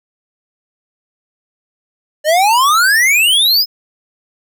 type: exponential sweep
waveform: square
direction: up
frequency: 587.3 to 5220 Hz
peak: -9 dBFS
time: 2.24-3.66 s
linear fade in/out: 50 ms
effects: none